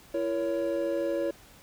triangle chord, A# diminished, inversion second, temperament just, 335.6 / 466.2 / 559.4 Hz, E4 / A#4 / C#5, +31 / 0 / +16 cents, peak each -29 / -33 / -27 dBFS, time 0.14-1.31 s, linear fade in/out 5 ms, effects pink hiss -54 dBFS RMS until 1.62 s

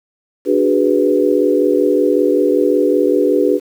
sine chord, G# half-diminished seventh, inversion second, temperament equal, 293.7 / 370 / 415.3 / 493.9 Hz, D4 / F#4 / G#4 / B4, 0 / 0 / 0 / 0 cents, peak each -16 dBFS, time 0.45-3.6 s, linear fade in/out 50 ms, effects 7-bit

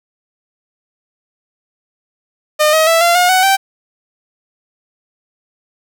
sawtooth tone with pitch steps, 608 / 633.5 / 660 / 687.6 / 716.4 / 746.4 / 777.6 Hz, D#5 / D#5 / E5 / F5 / F5 / F#5 / G5, -40 / +31 / +2 / -27 / +44 / +15 / -14 cents, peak -5 dBFS, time 2.59-3.57 s, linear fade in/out 20 ms, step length 140 ms, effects none

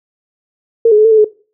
sine tone with pitch steps, 458.1 / 421.3 / 429.2 / 448.9 / 437 / 425 Hz, A#4 / G#4 / A4 / A4 / A4 / G#4, -30 / +25 / -43 / +35 / -12 / +40 cents, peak -4 dBFS, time 0.85-1.246 s, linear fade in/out 5 ms, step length 66 ms, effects noise-tail reverb RT60 0.4 s tail -20 dB re dry

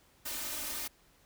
white noise with comb filter, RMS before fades -38 dBFS, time 0.25-0.88 s, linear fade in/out 10 ms, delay 3.3 ms, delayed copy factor +0.95, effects pink hiss -65 dBFS RMS until 1.25 s

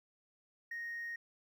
triangle tone with hard clipping, 1864.7 Hz, A#6, in tune, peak -39 dBFS, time 0.71-1.16 s, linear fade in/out 5 ms, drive 2 dB, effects none

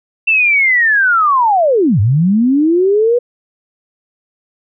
sine linear two-way sweep, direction down then up, 2700 to 93.8 to 493.7 Hz, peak -8 dBFS, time 0.27-3.19 s, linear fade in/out 10 ms, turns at 2 s, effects none

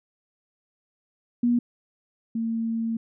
sine tone pair in turn, 240.3 / 227.2 Hz, B3 / A#3, -47 / -44 cents, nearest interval minor second, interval 97 cents, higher first, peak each -18 / -24 dBFS, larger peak first, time 1.43-1.59 / 2.35-2.97 s, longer second, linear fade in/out 5 ms, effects none

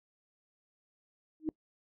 sine tone with exponential growth, 312.9 Hz, D#4, 10 cents sharp, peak -25 dBFS, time 1.4-1.49 s, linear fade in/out 1 ms, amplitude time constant 19 ms, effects noise-tail reverb RT60 0.1 s tail -24 dB re dry

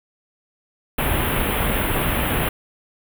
pink band-stop noise, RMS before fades -21 dBFS, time 0.98-2.49 s, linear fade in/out 5 ms, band 3300 to 10000 Hz, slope 48 dB/octave, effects none

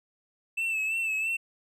triangle tone with vibrato, 2637 Hz, E7, in tune, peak -25 dBFS, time 0.57-1.37 s, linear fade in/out 10 ms, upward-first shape sine, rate 3 Hz, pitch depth 46 cents each way, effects none

